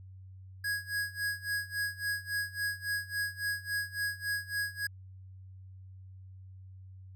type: tone with tremolo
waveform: square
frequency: 1658 Hz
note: G#6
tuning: 3 cents flat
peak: -30 dBFS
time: 0.64-4.87 s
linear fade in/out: 5 ms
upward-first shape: sine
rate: 3.6 Hz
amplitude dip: 90%
effects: added 94 Hz sine -47 dBFS peak until 7.15 s